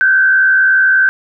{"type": "tone with frequency modulation", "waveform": "sine", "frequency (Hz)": 1544, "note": "G6", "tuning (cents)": -27, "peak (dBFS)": -7, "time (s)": [0.01, 1.09], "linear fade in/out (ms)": 0, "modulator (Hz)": 71.6, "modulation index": 0.67, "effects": []}